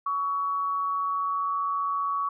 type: tone pair together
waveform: sine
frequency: 1124.9 / 1300 Hz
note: C#6 / E6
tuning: +25 / -24 cents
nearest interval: minor third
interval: 251 cents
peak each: -25 / -36 dBFS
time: 0.06-2.29 s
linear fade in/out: 5 ms
effects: none